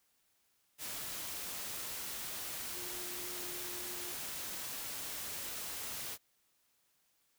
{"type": "tone in noise", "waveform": "sine", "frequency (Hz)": 356, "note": "F4", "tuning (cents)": 33, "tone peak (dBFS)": -50, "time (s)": [2.72, 4.15], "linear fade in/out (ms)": 50, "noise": "white", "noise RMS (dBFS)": -42, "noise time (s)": [0.78, 6.18], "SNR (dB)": -11, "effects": ["white hiss -75 dBFS RMS until 7.38 s"]}